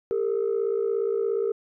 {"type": "tone pair together", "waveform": "sine", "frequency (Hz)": [399.8, 456.9], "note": ["G4", "A#4"], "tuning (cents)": [34, -35], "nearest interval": "major second", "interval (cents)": 231, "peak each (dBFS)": -24, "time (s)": [0.11, 1.52], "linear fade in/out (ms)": 0, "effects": ["tanh soft clip ceiling -18 dBFS"]}